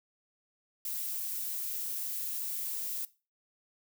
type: noise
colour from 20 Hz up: violet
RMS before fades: -36 dBFS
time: 0.85-3.05 s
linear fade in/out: 2 ms
effects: noise-tail reverb RT60 0.3 s tail -18 dB re dry